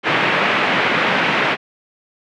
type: band-pass noise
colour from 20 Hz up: white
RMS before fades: -17 dBFS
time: 0.03-1.57 s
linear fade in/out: 50 ms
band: 140 to 2600 Hz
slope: 24 dB/octave
effects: none